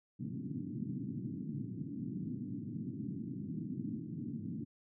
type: band-pass noise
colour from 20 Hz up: white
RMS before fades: -41 dBFS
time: 0.19-4.65 s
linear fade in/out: 20 ms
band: 110 to 290 Hz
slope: 48 dB/octave
effects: none